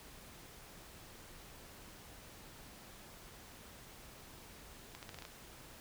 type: accelerating click train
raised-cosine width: 0.2 ms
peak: -30 dBFS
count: 7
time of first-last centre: 4.95-5.252 s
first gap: 78 ms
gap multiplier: 0.82
effects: pink hiss -55 dBFS RMS until 5.8 s